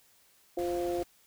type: harmonic tone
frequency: 174.61 Hz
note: F3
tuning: in tune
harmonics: 2 / 3 / 4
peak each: -31 / -35 / -37 dBFS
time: 0.57-1.03 s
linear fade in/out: 5 ms
type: noise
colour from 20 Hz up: pink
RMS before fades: -46 dBFS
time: 0.58-1.04 s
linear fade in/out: 10 ms
effects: white hiss -64 dBFS RMS until 1.26 s